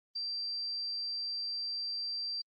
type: tone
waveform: sine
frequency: 4702 Hz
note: D8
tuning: 1 cent sharp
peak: -34 dBFS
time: 0.15-2.42 s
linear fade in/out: 10 ms
effects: Opus 24 kbps